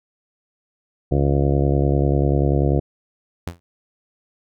harmonic tone, 70.2 Hz, C#2, 22 cents sharp, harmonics 1 / 2 / 3 / 4 / 5 / 6 / 7 / 8 / 9 / 10, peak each -20 / -19 / -30 / -25 / -24 / -29 / -27 / -31 / -32 / -32 dBFS, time 1.11-2.8 s, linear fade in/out 10 ms
sawtooth tone with exponential decay, 86 Hz, F2, 26 cents flat, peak -19 dBFS, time 3.47-3.6 s, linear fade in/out 0 ms, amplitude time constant 27 ms
effects none

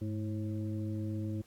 harmonic tone with a mistuned harmonic, 108.1 Hz, A2, 30 cents flat, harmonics 1 / 2 / 3 / 5, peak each -35 / -40 / -40 / -50 dBFS, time 0.01-1.42 s, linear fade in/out 10 ms, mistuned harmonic 1, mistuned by -90 cents, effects pink hiss -65 dBFS RMS until 1.46 s + AAC 64 kbps

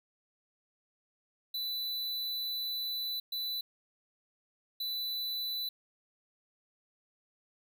square tone bursts at uneven times, 3985 Hz, B7, 15 cents sharp, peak -34 dBFS, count 3, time 1.54-3.2 / 3.32-3.61 / 4.8-5.69 s, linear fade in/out 5 ms, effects none

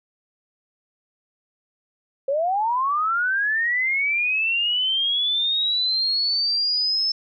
sine linear sweep, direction up, 526 to 5274 Hz, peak -19 dBFS, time 2.28-7.12 s, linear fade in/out 5 ms, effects none

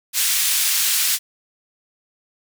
white band-pass noise, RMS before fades -19 dBFS, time 0.13-1.19 s, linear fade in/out 50 ms, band 2100 to 15000 Hz, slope 12 dB/octave, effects none

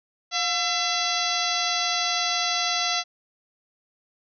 harmonic tone with a mistuned harmonic, 674 Hz, E5, 38 cents sharp, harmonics 1 / 2 / 3 / 4 / 5 / 6 / 7 / 8 / 9, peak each -30 / -31 / -32 / -33 / -30 / -30 / -31 / -35 / -32 dBFS, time 0.31-3.04 s, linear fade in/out 50 ms, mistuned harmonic 1, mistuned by +100 cents, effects none

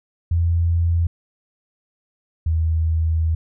sine tone pair in turn, 84.6 / 80.72 Hz, E2 / E2, +45 / -36 cents, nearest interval minor second, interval 81 cents, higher first, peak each -15 / -16 dBFS, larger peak first, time 0.31-1.07 / 2.46-3.35 s, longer second, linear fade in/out 5 ms, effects none

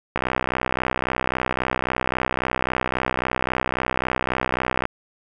click train, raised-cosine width 0.5 ms, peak -6 dBFS, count 300, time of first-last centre 0.16-4.854 s, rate 63.7 Hz, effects none

